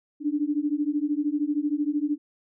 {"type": "beating tone pair", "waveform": "sine", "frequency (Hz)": [288.4, 301.4], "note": ["D4", "D4"], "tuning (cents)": [-31, 45], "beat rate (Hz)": 13, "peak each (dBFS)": -26, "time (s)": [0.2, 2.18], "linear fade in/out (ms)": 50, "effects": []}